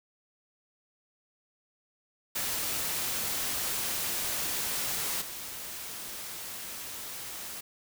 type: noise with level steps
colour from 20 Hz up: white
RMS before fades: -32 / -40 dBFS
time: 2.35-7.61 s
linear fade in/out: 10 ms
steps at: 5.21 s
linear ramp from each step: 10 ms
effects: none